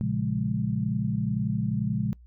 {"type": "chord", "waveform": "sine", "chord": "Bb minor seventh", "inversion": "none", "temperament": "equal with one note detuned", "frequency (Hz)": [116.54, 138.59, 176.13, 207.7], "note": ["Bb2", "Db3", "F3", "Ab3"], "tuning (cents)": [0, 0, 15, 0], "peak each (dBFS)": [-30, -30, -31, -29], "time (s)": [0.01, 2.13], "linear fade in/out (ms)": 0, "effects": ["noise-tail reverb RT60 0.1 s tail -24 dB re dry", "added 60 Hz sine -48 dBFS peak until 2.26 s"]}